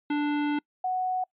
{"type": "tone pair in turn", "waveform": ["square", "sine"], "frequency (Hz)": [293.7, 740.1], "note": ["D4", "F#5"], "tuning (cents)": [0, 0], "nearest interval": "octave + major third", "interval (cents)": 1600, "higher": "second", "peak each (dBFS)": -25, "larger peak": "neither", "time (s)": [[0.1, 0.59], [0.84, 1.24]], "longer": "first", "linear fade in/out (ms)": 5, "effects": ["noise-tail reverb RT60 0.1 s tail -26 dB re dry", "resampled to 8000 Hz"]}